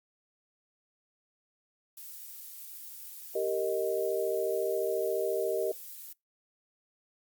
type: noise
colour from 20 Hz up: violet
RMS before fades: -45 dBFS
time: 1.97-6.13 s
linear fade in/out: 5 ms
type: chord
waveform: sine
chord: Eb major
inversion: first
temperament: equal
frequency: 392 / 466.2 / 622.3 Hz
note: G4 / Bb4 / Eb5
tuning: 0 / 0 / 0 cents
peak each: -32 dBFS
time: 3.35-5.72 s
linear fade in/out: 5 ms
effects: noise-tail reverb RT60 0.2 s tail -25 dB re dry + Opus 48 kbps